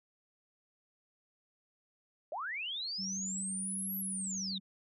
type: linear two-way sweep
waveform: sine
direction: up then down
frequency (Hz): 547 to 11810 to 3585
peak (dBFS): -36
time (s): 2.32-4.58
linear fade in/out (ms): 2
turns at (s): 3.97
type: tone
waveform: sine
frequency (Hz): 191.8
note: G3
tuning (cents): -37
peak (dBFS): -40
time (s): 2.98-4.6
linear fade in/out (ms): 20
effects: none